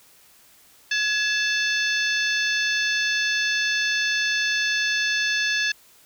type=harmonic tone with a mistuned harmonic; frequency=880 Hz; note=A5; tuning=in tune; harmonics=2 / 3 / 4 / 5 / 6 / 7; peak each=-23 / -27 / -29 / -31 / -33 / -34 dBFS; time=0.91-5.72 s; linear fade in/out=5 ms; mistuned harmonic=2; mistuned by=-70 cents; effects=white hiss -54 dBFS RMS until 6.05 s